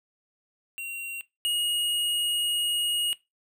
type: tone pair in turn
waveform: square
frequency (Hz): 2749 / 2878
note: F7 / F#7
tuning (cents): -28 / -49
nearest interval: minor second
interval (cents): 79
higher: second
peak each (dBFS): -33 / -24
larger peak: second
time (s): 0.78-1.21 / 1.45-3.13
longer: second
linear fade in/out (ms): 0
effects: noise-tail reverb RT60 0.2 s tail -19 dB re dry